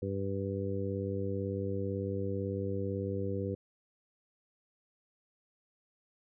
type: harmonic tone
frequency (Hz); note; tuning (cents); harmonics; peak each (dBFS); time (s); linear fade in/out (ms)
98; G2; 0; 1 / 2 / 3 / 4 / 5; -36 / -39 / -41 / -39 / -38; 0.02-3.55; 5
effects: none